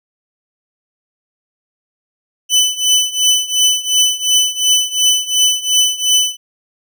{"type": "tone with tremolo", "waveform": "25% pulse", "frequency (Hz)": 3004, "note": "F#7", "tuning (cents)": 26, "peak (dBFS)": -4, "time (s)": [2.49, 6.37], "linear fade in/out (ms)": 50, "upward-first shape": "triangle", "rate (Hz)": 2.8, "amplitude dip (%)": 90, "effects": []}